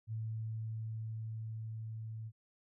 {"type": "tone with level ramp", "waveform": "sine", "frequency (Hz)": 110.9, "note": "A2", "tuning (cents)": 14, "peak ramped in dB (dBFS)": [-36, -41], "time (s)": [0.07, 2.32], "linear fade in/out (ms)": 50, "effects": []}